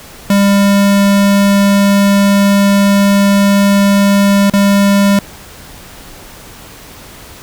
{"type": "tone with dropouts", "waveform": "square", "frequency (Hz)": 199.9, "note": "G3", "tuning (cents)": 34, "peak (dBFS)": -7, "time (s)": [0.3, 5.19], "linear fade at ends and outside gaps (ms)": 2, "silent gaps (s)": [4.499, 4.536], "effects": ["pink hiss -34 dBFS RMS until 7.42 s"]}